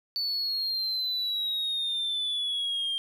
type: exponential sweep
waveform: triangle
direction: down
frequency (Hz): 4500 to 3183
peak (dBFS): -25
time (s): 0.16-2.98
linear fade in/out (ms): 0
effects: tanh soft clip ceiling -22 dBFS + 11-bit